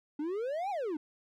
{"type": "exponential two-way sweep", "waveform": "triangle", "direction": "up then down", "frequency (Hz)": [285, 841, 285], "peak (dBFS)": -30, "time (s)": [0.19, 0.97], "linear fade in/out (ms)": 5, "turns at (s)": 0.7, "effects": []}